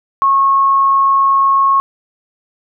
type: tone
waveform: sine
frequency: 1093 Hz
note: C#6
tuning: 25 cents flat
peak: -8 dBFS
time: 0.22-1.8 s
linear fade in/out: 0 ms
effects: none